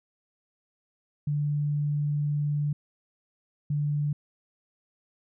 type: tone bursts at uneven times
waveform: sine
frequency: 146.83 Hz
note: D3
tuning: in tune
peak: -24 dBFS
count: 2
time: 1.27-2.73 / 3.7-4.13 s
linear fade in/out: 5 ms
effects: none